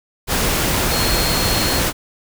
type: tone in noise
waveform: sine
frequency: 4270 Hz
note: C8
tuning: 34 cents sharp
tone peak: -23 dBFS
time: 0.89-1.82 s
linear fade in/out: 50 ms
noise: pink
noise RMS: -18 dBFS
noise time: 0.27-1.93 s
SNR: -8 dB
effects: none